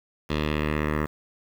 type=tone with low-pass filter sweep; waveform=10% pulse; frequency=75.8 Hz; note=D#2; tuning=45 cents flat; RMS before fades=-26 dBFS; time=0.29-1.07 s; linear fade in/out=20 ms; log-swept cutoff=3600 to 1600 Hz; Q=2.1; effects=7-bit